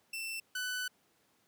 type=tone pair in turn; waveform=sawtooth; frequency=2678 / 1496.9 Hz; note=E7 / F#6; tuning=+27 / +20 cents; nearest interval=minor seventh; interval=1007 cents; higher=first; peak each=-34 / -31 dBFS; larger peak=second; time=0.13-0.4 / 0.55-0.88 s; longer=second; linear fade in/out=5 ms; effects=pink hiss -71 dBFS RMS until 1.47 s + high-pass 150 Hz 12 dB/octave